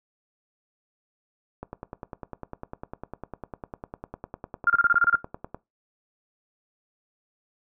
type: click train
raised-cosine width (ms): 1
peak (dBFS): -21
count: 40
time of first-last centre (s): 1.63-5.546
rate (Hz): 9.96
type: tone bursts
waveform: sine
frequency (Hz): 1396.9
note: F6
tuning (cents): 0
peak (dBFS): -15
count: 9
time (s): 4.67-5.155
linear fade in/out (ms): 2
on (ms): 29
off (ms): 28
effects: noise-tail reverb RT60 0.2 s tail -19 dB re dry